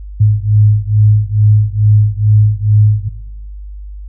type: beating tone pair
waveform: sine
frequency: 104.7 / 107 Hz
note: G#2 / A2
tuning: +15 / -48 cents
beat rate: 2.3 Hz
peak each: -10 dBFS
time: 0.2-3.09 s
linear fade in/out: 10 ms
effects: noise-tail reverb RT60 1.0 s tail -18 dB re dry + added 50 Hz sine -25 dBFS peak until 4.08 s